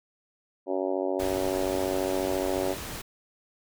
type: harmonic tone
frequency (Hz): 94.3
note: F#2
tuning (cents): +33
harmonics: 3 / 4 / 5 / 6 / 7 / 8 / 9 / 10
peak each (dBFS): -33 / -30 / -36 / -31 / -35 / -40 / -41 / -45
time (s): 0.66-2.76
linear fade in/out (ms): 50
type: noise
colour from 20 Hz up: pink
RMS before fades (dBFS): -37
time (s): 1.19-3.02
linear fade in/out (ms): 10
effects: none